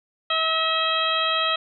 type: harmonic tone with a mistuned harmonic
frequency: 645 Hz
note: E5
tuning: 38 cents flat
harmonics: 1 / 2 / 3 / 4 / 5 / 6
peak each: -29 / -24 / -31 / -29 / -25 / -29 dBFS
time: 0.3-1.56 s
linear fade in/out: 5 ms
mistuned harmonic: 3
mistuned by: -18 cents
effects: none